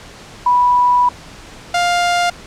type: tone pair in turn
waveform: sine / sawtooth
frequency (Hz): 983 / 701.9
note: B5 / F5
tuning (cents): -8 / +9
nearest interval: tritone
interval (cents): 583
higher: first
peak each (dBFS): -9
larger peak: neither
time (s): 0.46-1.09 / 1.74-2.3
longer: first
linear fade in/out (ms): 5
effects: pink hiss -37 dBFS RMS until 2.46 s + low-pass 7000 Hz 12 dB/octave

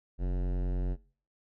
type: tone with hard clipping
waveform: sine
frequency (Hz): 45.27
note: F#1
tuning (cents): -37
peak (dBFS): -30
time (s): 0.18-0.97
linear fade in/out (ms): 50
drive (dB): 18
effects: noise-tail reverb RT60 0.5 s tail -24 dB re dry

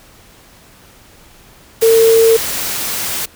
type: tone in noise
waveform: sine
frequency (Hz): 452.3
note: A4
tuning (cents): +48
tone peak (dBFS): -6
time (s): 1.82-2.37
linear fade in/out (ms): 10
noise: white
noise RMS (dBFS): -20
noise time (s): 1.81-3.26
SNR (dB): +11
effects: pink hiss -44 dBFS RMS until 3.35 s

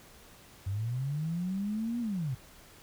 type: linear two-way sweep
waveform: sine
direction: up then down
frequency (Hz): 92.5 to 242.4 to 118.8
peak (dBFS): -30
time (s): 0.66-2.35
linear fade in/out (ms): 10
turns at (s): 2
effects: pink hiss -55 dBFS RMS until 2.82 s

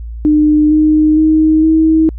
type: tone with pitch steps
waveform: sine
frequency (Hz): 302.3 / 307.6 / 313 / 318.4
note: D#4 / D#4 / D#4 / D#4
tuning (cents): -50 / -20 / +10 / +40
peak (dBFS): -6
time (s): 0.25-2.09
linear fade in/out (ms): 0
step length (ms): 460
effects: added 57 Hz sine -22 dBFS peak until 2.18 s

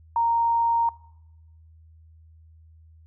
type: tone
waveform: sine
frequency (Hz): 929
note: A#5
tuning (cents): -6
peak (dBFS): -19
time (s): 0.16-0.89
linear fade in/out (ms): 2
effects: noise-tail reverb RT60 0.9 s tail -21 dB re dry + added 80 Hz sine -49 dBFS peak until 3.06 s

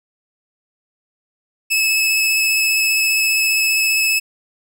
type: tone with vibrato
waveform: sawtooth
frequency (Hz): 2597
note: E7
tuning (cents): -26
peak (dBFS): -11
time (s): 1.7-4.2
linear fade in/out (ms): 20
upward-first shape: triangle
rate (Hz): 15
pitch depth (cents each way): 15
effects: none

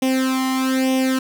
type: tone with flanger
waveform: sawtooth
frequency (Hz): 261.6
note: C4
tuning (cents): 0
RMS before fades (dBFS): -19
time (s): 0.02-1.19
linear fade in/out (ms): 5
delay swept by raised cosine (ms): 0.34 to 0.99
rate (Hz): 1.1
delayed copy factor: +0.85
effects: 9-bit

